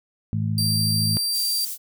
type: harmonic tone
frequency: 53.7 Hz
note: A1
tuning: 41 cents flat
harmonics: 2 / 3 / 4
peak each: -23 / -27 / -29 dBFS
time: 0.33-1.17 s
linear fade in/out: 0 ms
type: tone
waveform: sawtooth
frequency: 4703 Hz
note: D8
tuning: 2 cents sharp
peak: -19 dBFS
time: 0.58-1.65 s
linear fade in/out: 2 ms
type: high-pass noise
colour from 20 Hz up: white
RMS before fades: -31 dBFS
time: 1.31-1.78 s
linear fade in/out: 50 ms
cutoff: 6800 Hz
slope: 12 dB/octave
effects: none